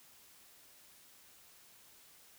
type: silence
effects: white hiss -61 dBFS RMS until 2.38 s